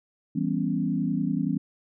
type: chord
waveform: sine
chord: C# half-diminished seventh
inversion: first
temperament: equal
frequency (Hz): 164.81 / 196 / 246.9 / 277.2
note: E3 / G3 / B3 / C#4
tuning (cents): 0 / 0 / 0 / 0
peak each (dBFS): -29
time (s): 0.35-1.58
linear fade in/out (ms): 10
effects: none